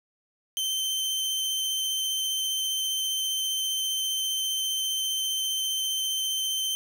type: tone with vibrato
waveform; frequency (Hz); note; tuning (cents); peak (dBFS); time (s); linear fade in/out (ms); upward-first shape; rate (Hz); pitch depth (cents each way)
sawtooth; 3100; G7; -20; -23; 0.57-6.75; 0; square; 15; 8
effects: none